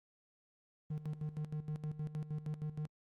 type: tone with tremolo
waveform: triangle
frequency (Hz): 152.2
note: D#3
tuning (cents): -38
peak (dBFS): -34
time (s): 0.9-2.87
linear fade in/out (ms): 5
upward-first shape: square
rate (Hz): 6.4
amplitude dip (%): 75
effects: Opus 32 kbps